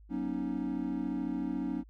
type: chord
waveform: triangle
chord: D# minor seventh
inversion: first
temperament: equal with one note detuned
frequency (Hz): 185 / 239.1 / 277.2 / 311.1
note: F#3 / A#3 / C#4 / D#4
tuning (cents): 0 / +44 / 0 / 0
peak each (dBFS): -37 / -35 / -33 / -35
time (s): 0.09-1.84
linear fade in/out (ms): 50
effects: tanh soft clip ceiling -20 dBFS + added 52 Hz sine -52 dBFS peak until 1.89 s